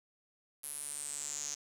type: tone with band-pass filter sweep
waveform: sawtooth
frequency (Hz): 145.5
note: D3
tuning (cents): -16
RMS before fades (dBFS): -41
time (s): 0.63-1.55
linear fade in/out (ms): 10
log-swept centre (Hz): 11000 to 6300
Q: 8.3
effects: 10-bit